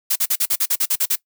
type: noise bursts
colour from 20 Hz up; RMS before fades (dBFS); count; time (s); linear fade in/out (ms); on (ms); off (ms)
blue; -18; 11; 0.1-1.158; 10; 58; 42
effects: noise-tail reverb RT60 0.1 s tail -20 dB re dry